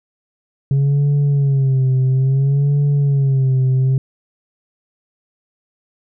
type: tone with vibrato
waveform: sine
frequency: 136.7 Hz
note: C#3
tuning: 24 cents flat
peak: -9 dBFS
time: 0.71-3.98 s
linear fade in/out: 2 ms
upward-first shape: sine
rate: 0.59 Hz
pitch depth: 86 cents each way
effects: tanh soft clip ceiling -11 dBFS